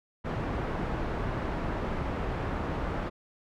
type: low-pass noise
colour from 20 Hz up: pink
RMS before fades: -32 dBFS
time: 0.24-3.1 s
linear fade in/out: 20 ms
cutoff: 1400 Hz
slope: 12 dB/octave
effects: none